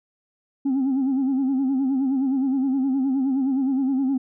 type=tone with vibrato; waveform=sine; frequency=267.2 Hz; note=C4; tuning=36 cents sharp; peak=-17 dBFS; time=0.65-4.18 s; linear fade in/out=10 ms; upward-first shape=sine; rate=9.6 Hz; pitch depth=78 cents each way; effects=tanh soft clip ceiling -17 dBFS